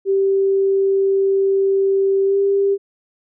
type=tone with pitch glide; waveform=sine; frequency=390 to 396.4 Hz; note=G4 to G4; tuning=-9 to +19 cents; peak=-13 dBFS; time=0.05-2.78 s; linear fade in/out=50 ms; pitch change=+28 cents; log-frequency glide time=2.25-2.37 s; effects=none